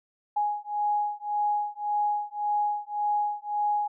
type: beating tone pair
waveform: sine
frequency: 830.6 / 832.4 Hz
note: G#5 / G#5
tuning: 0 / +4 cents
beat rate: 1.8 Hz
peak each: -28 dBFS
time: 0.36-3.88 s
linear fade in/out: 10 ms
effects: none